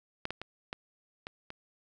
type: clicks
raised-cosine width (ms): 0.3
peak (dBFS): -17 / -19 / -23 / -20 / -23 / -26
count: 6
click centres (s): 0.254 / 0.306 / 0.416 / 0.729 / 1.269 / 1.504
effects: none